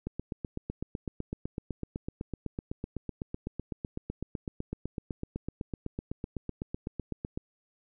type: click train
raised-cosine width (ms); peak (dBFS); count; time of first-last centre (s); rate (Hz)
3; -21; 59; 0.07-7.375; 7.94
effects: none